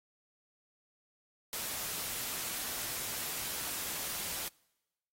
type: noise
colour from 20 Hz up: white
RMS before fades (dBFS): -38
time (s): 1.53-4.48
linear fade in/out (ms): 0
effects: noise-tail reverb RT60 1.0 s tail -26 dB re dry + AAC 48 kbps